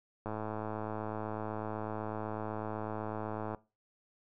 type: click train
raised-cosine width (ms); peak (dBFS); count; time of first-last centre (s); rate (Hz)
1; -24; 356; 0.26-3.547; 108
effects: noise-tail reverb RT60 0.3 s tail -21 dB re dry